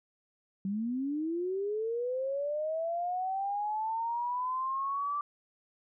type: linear sweep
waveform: sine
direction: up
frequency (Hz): 188.6 to 1172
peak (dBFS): -30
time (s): 0.65-5.21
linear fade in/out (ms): 2
effects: none